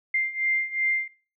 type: beating tone pair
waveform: sine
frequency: 2096 / 2098.7 Hz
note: C7 / C7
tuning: +2 / +5 cents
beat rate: 2.7 Hz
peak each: -28 / -25 dBFS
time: 0.14-1.08 s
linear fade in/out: 5 ms
effects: noise-tail reverb RT60 0.4 s tail -20 dB re dry